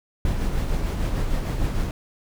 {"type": "noise with tremolo", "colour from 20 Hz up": "brown", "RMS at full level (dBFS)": -22, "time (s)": [0.25, 1.91], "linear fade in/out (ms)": 2, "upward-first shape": "sine", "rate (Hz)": 6.6, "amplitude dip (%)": 35, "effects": []}